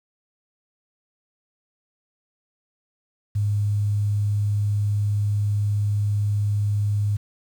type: tone with quantisation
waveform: sine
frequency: 103.1 Hz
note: G#2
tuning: 12 cents flat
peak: -19 dBFS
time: 3.35-7.17 s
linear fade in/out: 10 ms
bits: 8
effects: none